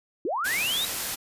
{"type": "linear sweep", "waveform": "sine", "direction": "up", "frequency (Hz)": [286, 3878], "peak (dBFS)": -25, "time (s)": [0.25, 0.85], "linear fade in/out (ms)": 2}
{"type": "noise", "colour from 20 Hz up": "white", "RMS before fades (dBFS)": -30, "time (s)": [0.44, 1.16], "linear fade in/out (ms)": 20}
{"effects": ["resampled to 32000 Hz"]}